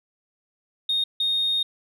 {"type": "tone pair in turn", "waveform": "sine", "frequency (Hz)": [3700, 3700], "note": ["A#7", "A#7"], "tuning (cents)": [-14, -14], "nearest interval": "unison", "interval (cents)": 0, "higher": "neither", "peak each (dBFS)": -19, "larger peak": "neither", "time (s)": [[0.89, 1.04], [1.2, 1.63]], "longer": "second", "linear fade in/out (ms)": 5, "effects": ["tanh soft clip ceiling -17 dBFS"]}